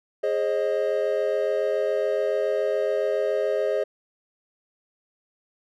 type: chord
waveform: triangle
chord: Ab major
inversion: none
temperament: equal with one note detuned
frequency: 415.3 / 535.2 / 622.3 Hz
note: Ab4 / C5 / Eb5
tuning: 0 / +39 / 0 cents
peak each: -24 dBFS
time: 0.23-3.84 s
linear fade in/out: 10 ms
effects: none